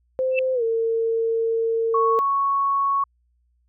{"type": "tone with pitch glide", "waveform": "sine", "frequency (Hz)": [519, 454.4], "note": ["C5", "A#4"], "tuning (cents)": [-14, -44], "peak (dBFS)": -19, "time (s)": [0.19, 2.19], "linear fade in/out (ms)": 0, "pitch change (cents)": -230, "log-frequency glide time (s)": [0.54, 0.63]}
{"type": "tone with exponential growth", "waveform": "sine", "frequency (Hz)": 2651, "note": "E7", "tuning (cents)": 9, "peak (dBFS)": -17, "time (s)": [0.31, 0.39], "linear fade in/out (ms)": 1, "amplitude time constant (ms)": 16}
{"type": "tone", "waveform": "sine", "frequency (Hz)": 1108.7, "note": "C#6", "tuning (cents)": 0, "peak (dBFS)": -18, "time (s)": [1.94, 3.04], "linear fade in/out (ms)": 5}
{"effects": ["added 60 Hz sine -62 dBFS peak until 3.68 s"]}